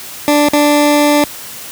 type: tone with dropouts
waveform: 20% pulse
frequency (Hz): 293.7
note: D4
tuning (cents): 0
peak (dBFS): -3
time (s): 0.28-1.24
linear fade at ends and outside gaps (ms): 0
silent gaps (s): 0.485-0.533
effects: white hiss -29 dBFS RMS until 1.71 s + high-pass 60 Hz 12 dB/octave